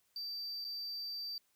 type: tone with dropouts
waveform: triangle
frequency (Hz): 4658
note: D8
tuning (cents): -15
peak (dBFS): -38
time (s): 0.16-1.38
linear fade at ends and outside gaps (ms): 2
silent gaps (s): 0.644-0.648
effects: white hiss -75 dBFS RMS until 1.55 s